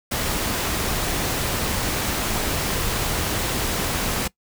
pink noise, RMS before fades -24 dBFS, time 0.11-4.28 s, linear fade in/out 10 ms, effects noise-tail reverb RT60 0.1 s tail -21 dB re dry

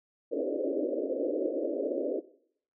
white band-pass noise, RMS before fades -31 dBFS, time 0.31-2.21 s, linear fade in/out 20 ms, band 260 to 600 Hz, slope 96 dB/octave, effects noise-tail reverb RT60 0.6 s tail -17 dB re dry

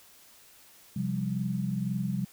sine chord, C suspended fourth, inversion none, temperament equal with one note detuned, 130.81 / 174.61 / 196.56 Hz, C3 / F3 / G3, 0 / 0 / +5 cents, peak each -33 / -33 / -31 dBFS, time 0.96-2.25 s, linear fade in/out 5 ms, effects white hiss -56 dBFS RMS until 2.32 s

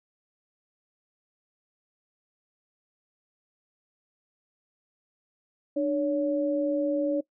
sine tone pair together, 298.8 / 564 Hz, D4 / C#5, +30 / +30 cents, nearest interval major seventh, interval 1100 cents, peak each -26 dBFS, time 5.76-7.21 s, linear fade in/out 10 ms, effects noise-tail reverb RT60 0.1 s tail -20 dB re dry

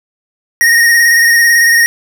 square tone with vibrato, 1864.7 Hz, A#6, in tune, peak -6 dBFS, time 0.61-1.86 s, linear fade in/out 0 ms, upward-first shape square, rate 18 Hz, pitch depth 23 cents each way, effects none

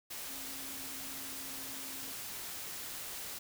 sine tone in noise, 269.5 Hz, C#4, 49 cents flat, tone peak -53 dBFS, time 0.29-2.13 s, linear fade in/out 10 ms, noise white, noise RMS -43 dBFS, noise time 0.1-3.39 s, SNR -13 dB, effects none

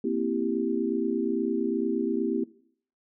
sine chord, C dominant seventh, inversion third, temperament equal, 233.1 / 261.6 / 329.6 / 392 Hz, Bb3 / C4 / E4 / G4, 0 / 0 / 0 / 0 cents, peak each -30 dBFS, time 0.04-2.44 s, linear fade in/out 5 ms, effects noise-tail reverb RT60 0.6 s tail -20 dB re dry

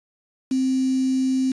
sine tone with quantisation, 261.6 Hz, C4, in tune, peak -18 dBFS, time 0.51-1.52 s, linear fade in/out 5 ms, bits 6, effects resampled to 22050 Hz

